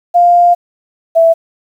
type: tone pair in turn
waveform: sine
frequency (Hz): 700 / 660.7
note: F5 / E5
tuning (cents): +4 / +4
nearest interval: minor second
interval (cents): 100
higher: first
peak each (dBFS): -4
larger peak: neither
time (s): 0.14-0.55 / 1.15-1.34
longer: first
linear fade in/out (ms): 20
effects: 7-bit